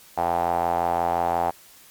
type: tone with band-pass filter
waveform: sawtooth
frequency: 85.7 Hz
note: F2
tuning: 32 cents flat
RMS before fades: -23 dBFS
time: 0.17-1.51 s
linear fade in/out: 10 ms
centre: 780 Hz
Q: 6.2
effects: white hiss -50 dBFS RMS until 1.9 s + MP3 96 kbps